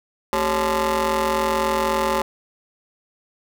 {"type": "ring-modulated tone", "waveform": "20% pulse", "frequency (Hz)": 162.4, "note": "E3", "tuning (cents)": -26, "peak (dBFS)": -11, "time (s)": [0.33, 2.22], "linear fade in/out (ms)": 0, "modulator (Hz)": 709, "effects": []}